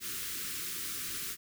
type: band-stop noise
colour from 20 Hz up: white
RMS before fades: -38 dBFS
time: 0-1.37 s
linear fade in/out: 50 ms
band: 440 to 1200 Hz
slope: 48 dB/octave
effects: none